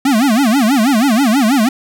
square tone with vibrato, 246.9 Hz, B3, in tune, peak -10 dBFS, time 0.05-1.69 s, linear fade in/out 5 ms, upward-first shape sine, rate 6.2 Hz, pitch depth 270 cents each way, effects none

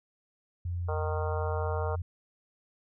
sine tone, 87.6 Hz, F2, 6 cents sharp, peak -30 dBFS, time 0.65-2.02 s, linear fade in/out 5 ms
harmonic tone, 154.1 Hz, D#3, 16 cents flat, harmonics 3 / 4 / 5 / 6 / 7 / 8 / 9, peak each -35 / -37 / -39 / -41 / -42 / -43 / -44 dBFS, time 0.88-1.96 s, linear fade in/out 10 ms
effects none

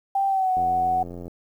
sine tone with pitch glide, 784 to 742.6 Hz, G5 to F#5, 0 to +6 cents, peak -19 dBFS, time 0.15-1.03 s, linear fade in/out 5 ms, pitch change -94 cents, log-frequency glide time 0.28-0.51 s
click train, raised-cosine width 2 ms, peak -24 dBFS, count 63, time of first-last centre 0.57-1.28 s, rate 87.3 Hz
effects 9-bit

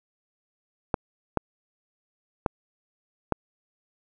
clicks, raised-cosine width 1 ms, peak -8 dBFS, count 4, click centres 0.942 / 1.373 / 2.462 / 3.323 s, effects none

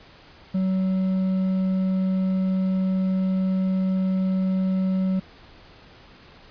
triangle tone with hard clipping, 188.2 Hz, F#3, 30 cents sharp, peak -21 dBFS, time 0.54-5.2 s, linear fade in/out 10 ms, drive 7 dB, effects pink hiss -49 dBFS RMS until 6.5 s + resampled to 11025 Hz

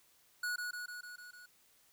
square tone with echo, 1461 Hz, F#6, 22 cents flat, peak -35 dBFS, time 0.43-0.56 s, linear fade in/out 5 ms, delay 150 ms, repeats 6, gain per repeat -3 dB, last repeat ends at 1.46 s, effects white hiss -68 dBFS RMS until 1.92 s

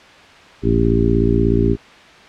harmonic tone with a mistuned harmonic, 56.6 Hz, A1, 50 cents sharp, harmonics 1 / 2 / 3 / 4 / 5 / 6 / 7, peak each -19 / -19 / -23 / -20 / -21 / -21 / -19 dBFS, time 0.62-1.77 s, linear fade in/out 50 ms, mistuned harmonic 1, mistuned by -140 cents, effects white hiss -42 dBFS RMS until 2.28 s + low-pass 3000 Hz 12 dB/octave

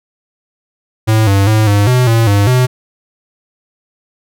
square tone with pitch steps, 109.8 / 98.6 / 108.7 / 102 / 125.9 / 114.3 / 101.1 / 126.6 Hz, A2 / G2 / A2 / G#2 / B2 / A#2 / G#2 / B2, -3 / +11 / -21 / -31 / +34 / -34 / -46 / +43 cents, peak -8 dBFS, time 1.07-2.67 s, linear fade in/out 20 ms, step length 200 ms, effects none

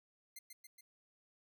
5% pulse tone with echo, 2093 Hz, C7, in tune, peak -38 dBFS, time 0.36-0.39 s, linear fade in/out 5 ms, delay 140 ms, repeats 3, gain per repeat -3 dB, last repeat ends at 0.81 s, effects none

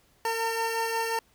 25% pulse tone pair together, 455.8 / 906 Hz, A#4 / A#5, -39 / -50 cents, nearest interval octave, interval 1189 cents, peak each -26 dBFS, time 0.25-1.19 s, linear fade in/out 2 ms, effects pink hiss -64 dBFS RMS until 1.34 s

